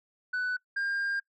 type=tone pair in turn; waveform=sine; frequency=1493 / 1604.4 Hz; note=F#6 / G6; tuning=+15 / +40 cents; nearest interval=minor second; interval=125 cents; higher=second; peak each=-25 dBFS; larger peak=neither; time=0.33-0.57 / 0.76-1.2 s; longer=second; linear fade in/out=10 ms; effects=noise-tail reverb RT60 0.1 s tail -23 dB re dry + tanh soft clip ceiling -27 dBFS